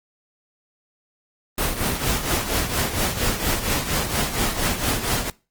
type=noise with tremolo; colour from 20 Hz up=pink; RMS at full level=-20 dBFS; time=1.58-5.3 s; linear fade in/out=2 ms; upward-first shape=triangle; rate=4.3 Hz; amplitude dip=70%; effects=noise-tail reverb RT60 0.3 s tail -22 dB re dry + Opus 24 kbps